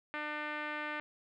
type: tone with low-pass filter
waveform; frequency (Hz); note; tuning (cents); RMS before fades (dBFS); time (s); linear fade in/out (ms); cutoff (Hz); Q
5% pulse; 300; D4; +37; -39; 0.14-1; 0; 1900; 1.6
effects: none